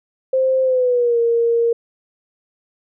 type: tone with pitch glide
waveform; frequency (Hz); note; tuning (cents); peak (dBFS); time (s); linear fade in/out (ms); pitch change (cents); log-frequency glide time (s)
sine; 523.3 to 466.2; C5 to A#4; 0 to 0; -13; 0.33-1.73; 5; -200; 0.63-1.19
effects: none